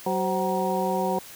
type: harmonic tone with a mistuned harmonic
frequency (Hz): 188.2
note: F#3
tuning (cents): +30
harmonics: 1 / 2 / 3 / 4 / 5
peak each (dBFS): -29 / -29 / -29 / -29 / -29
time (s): 0.06-1.19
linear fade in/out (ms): 5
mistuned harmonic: 3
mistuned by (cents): -120
effects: white hiss -44 dBFS RMS until 1.35 s + high-pass 60 Hz 12 dB/octave